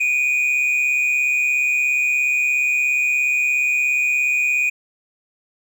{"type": "tone pair together", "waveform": "triangle", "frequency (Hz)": [2333, 2470], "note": ["D7", "D#7"], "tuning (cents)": [-12, -13], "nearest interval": "minor second", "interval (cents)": 99, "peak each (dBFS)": [-23, -15], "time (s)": [0, 4.7], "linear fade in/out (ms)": 10, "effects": []}